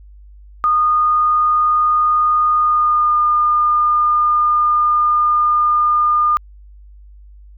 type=tone with pitch glide; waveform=sine; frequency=1227 to 1211.5 Hz; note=D#6 to D#6; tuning=-25 to -47 cents; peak=-11 dBFS; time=0.64-6.37 s; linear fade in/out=0 ms; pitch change=-22 cents; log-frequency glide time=2.57-3.2 s; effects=added 50 Hz sine -38 dBFS peak until 7.57 s